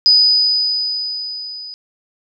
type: tone with level ramp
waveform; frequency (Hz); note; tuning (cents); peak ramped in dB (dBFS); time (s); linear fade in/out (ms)
sine; 4978; D#8; 0; -6 to -29; 0.06-1.74; 0
effects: none